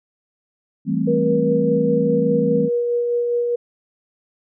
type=chord; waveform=sine; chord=A minor seventh; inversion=second; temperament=equal; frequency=164.81 / 196 / 220 / 261.6 Hz; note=E3 / G3 / A3 / C4; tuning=0 / 0 / 0 / 0 cents; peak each=-23 dBFS; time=0.85-2.7 s; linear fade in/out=50 ms
type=tone with tremolo; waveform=sine; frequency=478.9 Hz; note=A#4; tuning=47 cents sharp; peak=-16 dBFS; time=1.07-3.56 s; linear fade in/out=10 ms; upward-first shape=sine; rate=4.9 Hz; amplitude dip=25%
effects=none